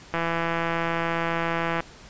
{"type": "click train", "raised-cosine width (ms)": 0.5, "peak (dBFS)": -11, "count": 279, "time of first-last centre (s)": [0.14, 1.805], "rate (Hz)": 167, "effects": ["pink hiss -47 dBFS RMS until 2.09 s", "resampled to 16000 Hz"]}